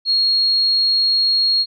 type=tone; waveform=sine; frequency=4287 Hz; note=C8; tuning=41 cents sharp; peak=-13 dBFS; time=0.05-1.66 s; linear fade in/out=50 ms; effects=none